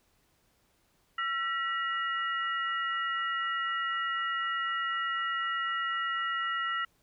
sine tone cluster, 1348 / 1928 / 2874 Hz, E6 / B6 / F7, +38 / -42 / +49 cents, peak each -31 / -34 / -39 dBFS, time 1.18-6.85 s, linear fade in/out 5 ms, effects pink hiss -70 dBFS RMS until 7.02 s

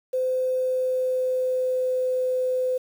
sine tone with pitch glide, 513 to 509.5 Hz, C5 to C5, -34 to -46 cents, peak -21 dBFS, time 0.13-2.78 s, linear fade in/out 10 ms, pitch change -12 cents, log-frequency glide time 0.42-2.27 s, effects 8-bit

